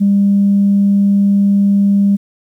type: tone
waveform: sine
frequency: 200 Hz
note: G3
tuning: 35 cents sharp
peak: -7 dBFS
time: 0-2.17 s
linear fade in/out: 20 ms
effects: tanh soft clip ceiling -3 dBFS + 8-bit